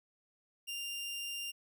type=tone; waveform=sawtooth; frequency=2794 Hz; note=F7; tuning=in tune; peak=-35 dBFS; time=0.67-1.52 s; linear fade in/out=20 ms; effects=none